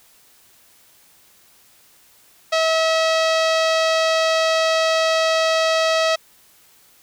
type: tone with low-pass filter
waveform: sawtooth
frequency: 645 Hz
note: E5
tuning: 38 cents flat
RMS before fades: -18 dBFS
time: 2.52-6.16 s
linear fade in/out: 10 ms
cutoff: 4800 Hz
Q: 1.6
effects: white hiss -53 dBFS RMS until 7.02 s